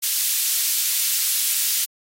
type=high-pass noise; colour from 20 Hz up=white; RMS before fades=-21 dBFS; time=0.02-1.86 s; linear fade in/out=20 ms; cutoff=3200 Hz; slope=12 dB/octave; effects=AAC 48 kbps